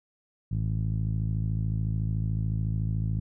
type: tone with low-pass filter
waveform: 10% pulse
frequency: 53.8 Hz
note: A1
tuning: 38 cents flat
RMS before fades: -28 dBFS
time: 0.51-3.2 s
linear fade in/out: 10 ms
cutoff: 130 Hz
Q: 2.5
effects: none